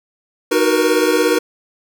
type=chord; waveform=square; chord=B major seventh; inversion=first; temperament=equal with one note detuned; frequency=311.1 / 370 / 466.2 / 483.4 Hz; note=D#4 / F#4 / A#4 / B4; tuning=0 / 0 / 0 / -37 cents; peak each=-19 dBFS; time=0.51-1.39 s; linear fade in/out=10 ms; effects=none